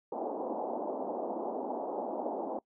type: band-pass noise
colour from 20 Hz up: white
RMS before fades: -36 dBFS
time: 0.12-2.59 s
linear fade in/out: 2 ms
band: 230 to 860 Hz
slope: 48 dB/octave
effects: noise-tail reverb RT60 0.1 s tail -22 dB re dry